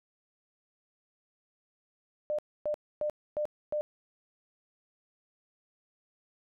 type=tone bursts; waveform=sine; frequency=600 Hz; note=D5; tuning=37 cents sharp; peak=-28 dBFS; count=5; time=2.3-3.81 s; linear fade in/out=0 ms; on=86 ms; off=270 ms; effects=none